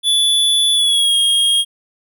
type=tone with pitch glide; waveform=square; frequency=3450 to 3256 Hz; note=A7 to G#7; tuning=-35 to -35 cents; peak=-12 dBFS; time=0.03-1.65 s; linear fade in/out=50 ms; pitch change=-100 cents; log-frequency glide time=0.74-1.16 s; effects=none